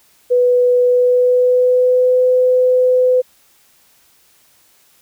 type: tone with pitch glide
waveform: sine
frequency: 493.9 to 505.2 Hz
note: B4 to B4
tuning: 0 to +39 cents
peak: -9 dBFS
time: 0.3-3.22 s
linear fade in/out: 20 ms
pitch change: +39 cents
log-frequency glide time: 0.84-2.24 s
effects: white hiss -53 dBFS RMS until 5.01 s